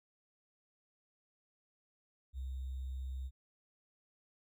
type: tone with sample-and-hold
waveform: sine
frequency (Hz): 65.4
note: C2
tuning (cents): 0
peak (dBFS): -38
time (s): 2.33-3.31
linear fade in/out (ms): 50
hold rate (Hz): 3675
effects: none